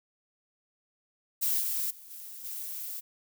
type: noise with level steps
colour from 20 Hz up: violet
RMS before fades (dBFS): -28 / -31 / -50 / -44 / -38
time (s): 1.41-3.01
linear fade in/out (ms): 20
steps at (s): 1.6 / 1.9 / 2.1 / 2.44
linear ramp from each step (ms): 10
effects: none